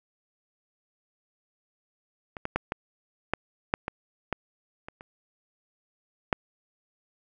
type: clicks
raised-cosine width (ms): 0.5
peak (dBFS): -22 / -15 / -10 / -13 / -9 / -7 / -15 / -12 / -24 / -28 / -7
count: 11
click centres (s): 2.368 / 2.454 / 2.56 / 2.721 / 3.336 / 3.739 / 3.881 / 4.327 / 4.885 / 5.009 / 6.328
effects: none